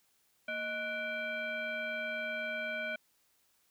sine tone with frequency modulation, 1480 Hz, F#6, in tune, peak -34 dBFS, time 0.48-2.96 s, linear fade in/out 5 ms, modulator 856 Hz, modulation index 1.3, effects white hiss -72 dBFS RMS until 3.7 s

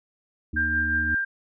harmonic tone, 76.6 Hz, D#2, 27 cents flat, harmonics 1 / 3 / 4, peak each -30 / -35 / -36 dBFS, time 0.53-1.15 s, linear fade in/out 5 ms
sine tone with tremolo, 1590 Hz, G6, 24 cents sharp, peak -20 dBFS, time 0.56-1.25 s, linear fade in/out 10 ms, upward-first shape triangle, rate 5.6 Hz, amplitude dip 40%
effects none

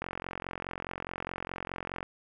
click train, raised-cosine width 0.5 ms, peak -20 dBFS, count 91, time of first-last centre 0.02-2.029 s, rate 44.8 Hz, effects none

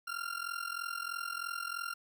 40% pulse tone with amplitude modulation, 1388 Hz, F6, 11 cents flat, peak -32 dBFS, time 0.07-1.94 s, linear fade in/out 10 ms, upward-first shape sine, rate 43.1 Hz, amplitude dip 85%, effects 11-bit

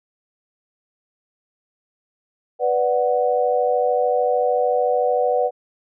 sine chord, B minor, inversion none, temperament equal, 493.9 / 587.3 / 740 Hz, B4 / D5 / F#5, 0 / 0 / 0 cents, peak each -19 / -22 / -21 dBFS, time 2.59-5.51 s, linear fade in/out 50 ms, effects none

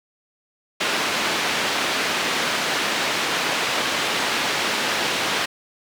white band-pass noise, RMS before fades -23 dBFS, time 0.8-5.46 s, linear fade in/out 10 ms, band 190 to 3300 Hz, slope 12 dB/octave, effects none

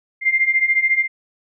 sine beating tone pair, 2092 / 2106 Hz, C7 / C7, -1 / +11 cents, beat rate 14 Hz, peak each -19 / -16 dBFS, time 0.21-1.08 s, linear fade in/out 50 ms, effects none

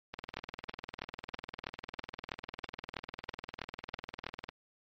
two click trains, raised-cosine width 0.3 ms, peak -20 / -24 dBFS, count 13 / 88, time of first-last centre 0.37-4.266 / 0.14-4.49 s, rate 3.08 / 20 Hz, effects MP3 32 kbps

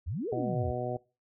sine exponential two-way sweep, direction up then down, 68.5 to 496.5 to 68.5 Hz, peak -31 dBFS, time 0.06-0.72 s, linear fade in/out 20 ms, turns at 0.29 s
harmonic tone, 123.47 Hz, B2, in tune, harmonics 1 / 2 / 3 / 4 / 5 / 6, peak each -37 / -41 / -37 / -38 / -36 / -38 dBFS, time 0.32-0.97 s, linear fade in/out 5 ms
effects noise-tail reverb RT60 0.3 s tail -22 dB re dry

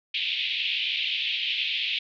white band-pass noise, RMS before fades -28 dBFS, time 0.14-1.99 s, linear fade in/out 5 ms, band 2400 to 3600 Hz, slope 48 dB/octave, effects none

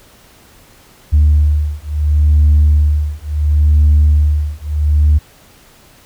sine beating tone pair, 74.4 / 75.12 Hz, D2 / D2, +23 / +40 cents, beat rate 0.72 Hz, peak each -10 dBFS, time 1.12-5.19 s, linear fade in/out 20 ms, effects tanh soft clip ceiling -3 dBFS + pink hiss -45 dBFS RMS until 6.05 s

